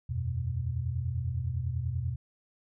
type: chord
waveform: sine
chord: E suspended second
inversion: none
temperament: equal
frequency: 82.41 / 92.5 / 123.47 Hz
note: E2 / F#2 / B2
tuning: 0 / 0 / 0 cents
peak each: -34 / -35 / -32 dBFS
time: 0.09-2.16 s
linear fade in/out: 10 ms
effects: none